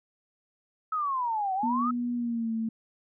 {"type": "exponential two-way sweep", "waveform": "sine", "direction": "down then up", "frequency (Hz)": [1301, 740, 1301], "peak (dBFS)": -26, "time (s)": [0.92, 1.91], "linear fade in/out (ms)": 5, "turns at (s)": 1.54}
{"type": "tone with pitch glide", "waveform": "sine", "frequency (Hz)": [242, 224.5], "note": ["B3", "A3"], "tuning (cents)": [-35, 35], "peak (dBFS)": -27, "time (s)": [1.63, 2.69], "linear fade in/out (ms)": 5, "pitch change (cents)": -130, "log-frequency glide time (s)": [2.15, 2.52]}
{"effects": []}